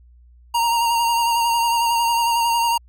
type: tone with vibrato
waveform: square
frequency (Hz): 932.3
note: A#5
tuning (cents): 0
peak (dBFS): -17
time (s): 0.54-2.78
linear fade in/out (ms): 10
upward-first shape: sine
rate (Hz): 11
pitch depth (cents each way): 26
effects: added 60 Hz sine -46 dBFS peak until 2.88 s